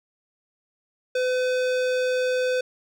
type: tone with hard clipping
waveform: sine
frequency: 506 Hz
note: B4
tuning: 42 cents sharp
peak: -23 dBFS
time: 1.15-2.61 s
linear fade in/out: 5 ms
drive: 18 dB
effects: none